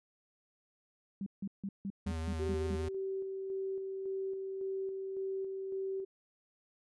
sine tone bursts, 197 Hz, G3, 9 cents sharp, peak -35 dBFS, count 8, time 1.21-2.754 s, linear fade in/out 2 ms, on 53 ms, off 160 ms
square tone with vibrato, 81.3 Hz, E2, 23 cents flat, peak -36 dBFS, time 2.06-2.89 s, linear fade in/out 10 ms, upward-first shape sine, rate 5.4 Hz, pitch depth 26 cents each way
sine tone with tremolo, 385.2 Hz, G4, 30 cents flat, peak -34 dBFS, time 2.39-6.05 s, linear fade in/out 10 ms, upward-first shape square, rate 1.8 Hz, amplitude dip 30%
effects resampled to 24000 Hz

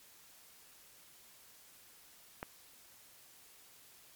click, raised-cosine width 0.5 ms, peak -24 dBFS, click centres 2.429 s, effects white hiss -60 dBFS RMS until 4.15 s + MP3 96 kbps

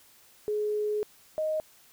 sine tone pair in turn, 421.2 / 622.8 Hz, G#4 / D#5, +24 / +2 cents, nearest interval perfect fifth, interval 678 cents, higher second, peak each -26 dBFS, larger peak neither, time 0.48-1.03 / 1.38-1.6 s, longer first, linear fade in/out 0 ms, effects white hiss -58 dBFS RMS until 1.92 s

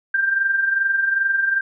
sine tone with amplitude modulation, 1583 Hz, G6, 17 cents sharp, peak -14 dBFS, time 0.14-1.61 s, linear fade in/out 5 ms, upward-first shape sine, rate 22.5 Hz, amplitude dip 55%, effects none

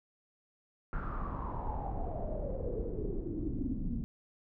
brown noise with low-pass filter sweep, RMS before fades -36 dBFS, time 0.93-4.04 s, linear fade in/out 0 ms, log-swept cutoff 1400 to 220 Hz, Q 7.2, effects none

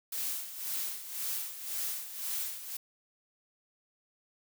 blue noise with tremolo, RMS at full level -34 dBFS, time 0.12-2.77 s, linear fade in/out 5 ms, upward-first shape sine, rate 1.9 Hz, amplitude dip 70%, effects none

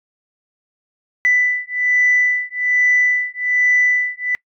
sine beating tone pair, 1987 / 1988.2 Hz, B6 / B6, +10 / +11 cents, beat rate 1.2 Hz, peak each -16 dBFS, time 1.25-4.35 s, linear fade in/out 0 ms, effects noise-tail reverb RT60 0.1 s tail -24 dB re dry + tanh soft clip ceiling -6 dBFS

